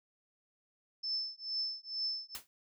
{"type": "tone with tremolo", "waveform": "sine", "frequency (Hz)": 5274, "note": "E8", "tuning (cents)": 0, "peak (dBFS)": -31, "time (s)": [1.03, 2.36], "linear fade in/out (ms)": 10, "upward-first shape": "triangle", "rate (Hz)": 2.2, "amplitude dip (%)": 100}
{"type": "noise with exponential decay", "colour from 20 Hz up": "white", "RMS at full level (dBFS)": -38, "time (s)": [2.35, 2.47], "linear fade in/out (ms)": 0, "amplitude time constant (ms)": 26}
{"effects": []}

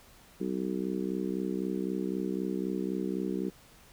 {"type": "harmonic tone", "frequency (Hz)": 63.9, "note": "C2", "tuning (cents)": -40, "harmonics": [3, 4, 5, 6, 7], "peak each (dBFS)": [-34, -38, -35, -36, -42], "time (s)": [0.4, 3.5], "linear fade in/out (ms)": 10, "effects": ["pink hiss -57 dBFS RMS until 3.92 s"]}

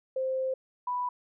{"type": "tone pair in turn", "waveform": "sine", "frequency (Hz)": [523.3, 987.9], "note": ["C5", "B5"], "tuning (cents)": [0, 0], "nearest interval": "major seventh", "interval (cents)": 1100, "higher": "second", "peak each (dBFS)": [-27, -28], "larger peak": "first", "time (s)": [[0.16, 0.54], [0.87, 1.09]], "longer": "first", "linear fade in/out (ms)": 5, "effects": []}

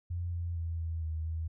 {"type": "tone with pitch steps", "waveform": "sine", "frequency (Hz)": [87, 85.8, 83.1, 82, 79.4, 80.8], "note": ["F2", "F2", "E2", "E2", "D#2", "E2"], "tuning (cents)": [-6, -30, 15, -9, 36, -34], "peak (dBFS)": -32, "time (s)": [0.1, 1.48], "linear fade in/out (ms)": 10, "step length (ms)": 230, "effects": []}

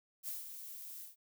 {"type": "noise with ADSR envelope", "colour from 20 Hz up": "violet", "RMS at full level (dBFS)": -40, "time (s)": [0.23, 1.16], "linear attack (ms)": 47, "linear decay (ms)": 160, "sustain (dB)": -8, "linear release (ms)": 140, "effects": []}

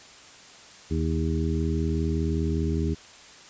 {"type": "harmonic tone with a mistuned harmonic", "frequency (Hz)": 79.7, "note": "D#2", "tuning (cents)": 42, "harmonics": [1, 2, 3, 4, 5], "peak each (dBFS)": [-26, -29, -31, -32, -33], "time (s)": [0.9, 2.95], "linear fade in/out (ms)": 20, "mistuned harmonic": 5, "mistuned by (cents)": 23, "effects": ["white hiss -48 dBFS RMS until 3.49 s", "resampled to 16000 Hz"]}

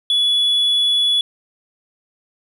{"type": "tone", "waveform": "sine", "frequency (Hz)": 3410, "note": "G#7", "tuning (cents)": 45, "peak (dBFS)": -11, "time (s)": [0.1, 1.21], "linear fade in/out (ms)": 2, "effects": ["tanh soft clip ceiling -12 dBFS", "8-bit"]}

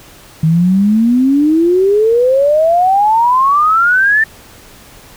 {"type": "exponential sweep", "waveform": "sine", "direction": "up", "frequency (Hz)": [155.56, 1802], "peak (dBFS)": -7, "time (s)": [0.43, 4.24], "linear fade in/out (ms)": 5, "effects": ["pink hiss -39 dBFS RMS until 5.16 s"]}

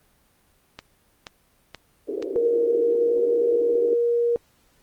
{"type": "click train", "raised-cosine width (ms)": 0.2, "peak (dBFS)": -18, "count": 4, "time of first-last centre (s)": [0.79, 2.225], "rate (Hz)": 2.09}
{"type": "band-pass noise", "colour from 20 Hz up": "white", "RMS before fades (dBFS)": -29, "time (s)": [2.07, 3.95], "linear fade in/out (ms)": 20, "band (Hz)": [330, 460], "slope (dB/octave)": 48}
{"type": "tone with pitch glide", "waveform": "sine", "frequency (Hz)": [470, 473], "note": ["A#4", "A#4"], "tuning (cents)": [14, 25], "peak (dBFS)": -18, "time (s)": [2.36, 4.36], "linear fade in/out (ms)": 0, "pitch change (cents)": 11, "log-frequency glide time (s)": [2.88, 3.16]}
{"effects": ["pink hiss -62 dBFS RMS until 4.82 s", "Opus 32 kbps"]}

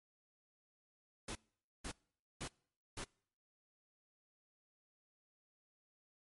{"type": "noise bursts", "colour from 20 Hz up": "pink", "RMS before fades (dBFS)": -44, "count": 4, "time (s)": [1.28, 3.042], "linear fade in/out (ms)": 5, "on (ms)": 73, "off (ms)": 490, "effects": ["noise-tail reverb RT60 0.6 s tail -26 dB re dry", "MP3 48 kbps"]}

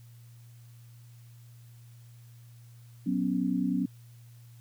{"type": "chord", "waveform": "sine", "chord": "F# suspended fourth", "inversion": "none", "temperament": "equal", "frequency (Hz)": [185, 246.9, 277.2], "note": ["F#3", "B3", "C#4"], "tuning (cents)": [0, 0, 0], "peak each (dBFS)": [-30, -30, -30], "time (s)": [3.06, 3.86], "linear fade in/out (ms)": 10, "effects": ["added 118 Hz sine -49 dBFS peak until 4.6 s", "white hiss -64 dBFS RMS until 4.6 s"]}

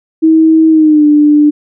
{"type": "tone with pitch glide", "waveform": "sine", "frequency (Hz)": [319.9, 296.8], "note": ["D#4", "D4"], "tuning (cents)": [48, 18], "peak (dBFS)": -3, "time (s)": [0.22, 1.51], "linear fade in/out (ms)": 20, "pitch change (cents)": -130, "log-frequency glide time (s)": [0.69, 1.06], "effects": []}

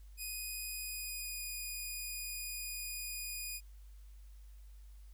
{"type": "tone with pitch glide", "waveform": "5% pulse", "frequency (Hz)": [2489, 2466], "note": ["D#7", "D#7"], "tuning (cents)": [0, -16], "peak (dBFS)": -31, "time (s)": [0.17, 3.61], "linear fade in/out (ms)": 50, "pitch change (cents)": -16, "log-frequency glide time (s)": [0.69, 1.45], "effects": ["added 50 Hz sine -51 dBFS peak until 5.13 s", "white hiss -71 dBFS RMS until 5.13 s"]}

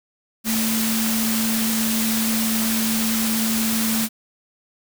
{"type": "tone in noise", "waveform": "sine", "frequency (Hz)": 222.9, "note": "A3", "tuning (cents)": 23, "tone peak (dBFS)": -21, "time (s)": [0.44, 4.09], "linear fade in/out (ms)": 50, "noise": "white", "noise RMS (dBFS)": -24, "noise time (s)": [0.44, 4.09], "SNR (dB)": 0, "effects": []}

